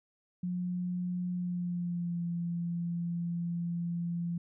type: tone with pitch glide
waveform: sine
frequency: 179 to 171.41 Hz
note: F3 to F3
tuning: +43 to -32 cents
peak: -31 dBFS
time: 0.43-4.38 s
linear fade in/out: 5 ms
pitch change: -75 cents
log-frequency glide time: 1.32-2.24 s
effects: none